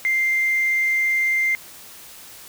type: tone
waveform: sine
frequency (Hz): 2094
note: C7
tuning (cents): +1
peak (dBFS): -16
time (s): 0.05-1.55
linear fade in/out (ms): 0
effects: tanh soft clip ceiling -13 dBFS + white hiss -42 dBFS RMS until 2.48 s